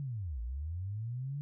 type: linear two-way sweep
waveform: sine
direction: down then up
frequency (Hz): 146.83 to 55 to 146.83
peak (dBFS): -35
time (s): 0-1.41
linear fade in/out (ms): 0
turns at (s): 0.41
effects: none